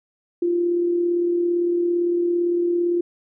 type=tone with amplitude modulation; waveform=sine; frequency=347.4 Hz; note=F4; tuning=9 cents flat; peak=-16 dBFS; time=0.42-3.01 s; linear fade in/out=5 ms; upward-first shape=sine; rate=37.7 Hz; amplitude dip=35%; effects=none